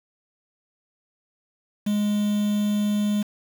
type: tone with quantisation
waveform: triangle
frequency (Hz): 207.7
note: G#3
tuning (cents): 0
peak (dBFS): -18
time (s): 1.86-3.23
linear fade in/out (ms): 10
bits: 6
effects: none